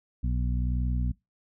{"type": "harmonic tone", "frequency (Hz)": 61.3, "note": "B1", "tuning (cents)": -12, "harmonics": [1, 2, 3, 4], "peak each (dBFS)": [-26, -32, -36, -38], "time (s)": [0.23, 1.12], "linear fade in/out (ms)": 10, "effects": ["noise-tail reverb RT60 0.2 s tail -22 dB re dry"]}